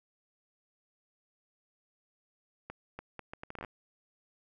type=accelerating click train; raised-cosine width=0.5 ms; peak=-26 dBFS; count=12; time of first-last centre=2.7-3.648 s; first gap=290 ms; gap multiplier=0.7; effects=none